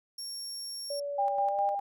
30% pulse tone, 5520 Hz, F8, 21 cents flat, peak -33 dBFS, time 0.18-1 s, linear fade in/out 5 ms
sine tone with pitch glide, 572 to 603.6 Hz, D5 to D5, -46 to +47 cents, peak -32 dBFS, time 0.9-1.75 s, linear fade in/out 5 ms, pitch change +93 cents, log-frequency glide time 1.39-1.61 s
sine tone with tremolo, 801 Hz, G5, 37 cents sharp, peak -25 dBFS, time 1.18-1.8 s, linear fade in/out 10 ms, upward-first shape square, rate 4.9 Hz, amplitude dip 40%
effects none

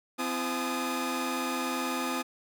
sawtooth tone cluster, 257.6 / 338.2 / 853 / 1230 Hz, C4 / E4 / G#5 / D#6, -27 / +44 / +46 / -20 cents, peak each -29 / -33 / -34 / -31 dBFS, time 0.18-2.23 s, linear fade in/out 20 ms, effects none

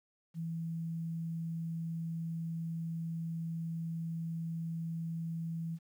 sine tone, 164.81 Hz, E3, in tune, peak -35 dBFS, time 0.34-5.79 s, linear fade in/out 50 ms, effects 11-bit

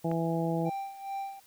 harmonic tone, 165.6 Hz, E3, 8 cents sharp, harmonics 1 / 2 / 3 / 4 / 5, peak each -30 / -33 / -35 / -36 / -37 dBFS, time 0.04-0.7 s, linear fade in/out 10 ms
click, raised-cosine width 0.5 ms, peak -27 dBFS, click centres 0.115 s
triangle tone with tremolo, 786 Hz, G5, 4 cents sharp, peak -30 dBFS, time 0.65-1.4 s, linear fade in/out 10 ms, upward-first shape sine, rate 2.4 Hz, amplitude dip 75%
effects white hiss -60 dBFS RMS until 1.46 s

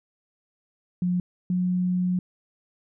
sine tone pair in turn, 178.9 / 180.98 Hz, F3 / F#3, +42 / -38 cents, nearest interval unison, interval 20 cents, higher second, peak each -21 dBFS, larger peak neither, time 1.02-1.2 / 1.5-2.19 s, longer second, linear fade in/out 2 ms, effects none

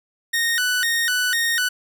sawtooth tone with vibrato, 1661.2 Hz, G#6, in tune, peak -15 dBFS, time 0.33-1.69 s, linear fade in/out 10 ms, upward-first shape square, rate 2 Hz, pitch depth 190 cents each way, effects 9-bit

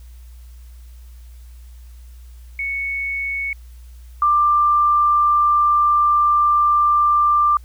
sine tone pair in turn, 2216 / 1185.5 Hz, C#7 / D6, -1 / +16 cents, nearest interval major seventh, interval 1083 cents, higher first, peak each -21 / -12 dBFS, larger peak second, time 2.59-3.53 / 4.22-7.57 s, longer second, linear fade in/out 2 ms, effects added 60 Hz sine -37 dBFS peak until 7.64 s + white hiss -56 dBFS RMS until 7.64 s

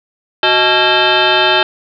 sine tone with frequency modulation, 1124 Hz, C#6, 24 cents sharp, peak -8 dBFS, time 0.43-1.63 s, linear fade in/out 2 ms, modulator 498 Hz, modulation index 5.2, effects none

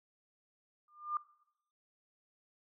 sine tone with exponential growth, 1200 Hz, D6, 37 cents sharp, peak -29 dBFS, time 0.88-1.17 s, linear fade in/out 2 ms, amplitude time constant 63 ms, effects noise-tail reverb RT60 0.8 s tail -21 dB re dry

